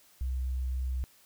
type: tone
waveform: sine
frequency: 64 Hz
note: C2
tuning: 38 cents flat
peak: -29 dBFS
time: 0.21-1.04 s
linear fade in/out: 0 ms
effects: white hiss -61 dBFS RMS until 1.25 s